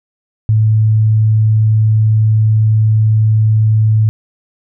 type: tone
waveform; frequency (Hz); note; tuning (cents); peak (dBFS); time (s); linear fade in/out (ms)
sine; 109; A2; -16; -7; 0.49-4.09; 0
effects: none